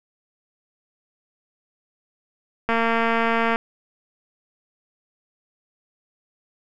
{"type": "click train", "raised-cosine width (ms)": 0.5, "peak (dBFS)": -7, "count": 200, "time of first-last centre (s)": [2.69, 3.559], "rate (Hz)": 229, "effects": []}